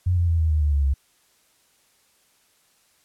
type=tone with pitch steps; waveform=sine; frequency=89.9 / 86.44 / 83.11 / 79.91 / 76.83 / 73.87 / 71.02 / 68.29 Hz; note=F#2 / F2 / E2 / D#2 / D#2 / D2 / C#2 / C#2; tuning=-49 / -17 / +15 / +47 / -21 / +11 / +43 / -25 cents; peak=-17 dBFS; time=0.06-0.94 s; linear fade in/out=10 ms; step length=110 ms; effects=white hiss -62 dBFS RMS until 3.04 s + low-pass 12000 Hz 12 dB/octave